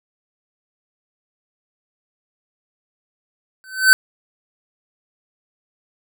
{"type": "tone with exponential growth", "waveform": "square", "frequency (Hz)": 1528, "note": "G6", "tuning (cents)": -45, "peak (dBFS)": -4, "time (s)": [3.64, 3.93], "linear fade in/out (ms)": 0, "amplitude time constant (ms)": 61, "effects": []}